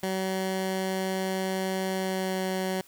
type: tone with pitch glide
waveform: 15% pulse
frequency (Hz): 189.3 to 187.78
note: F#3 to F#3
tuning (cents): +40 to +26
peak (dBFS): -21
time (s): 0.03-2.81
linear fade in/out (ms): 2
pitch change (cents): -14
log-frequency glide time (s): 1.93-2.42
effects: white hiss -56 dBFS RMS until 2.87 s